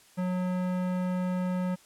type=tone with tanh clipping; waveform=sine; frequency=182.2 Hz; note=F#3; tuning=26 cents flat; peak=-29 dBFS; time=0.17-1.76 s; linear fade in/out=20 ms; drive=18 dB; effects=white hiss -58 dBFS RMS until 1.85 s + low-pass 11000 Hz 12 dB/octave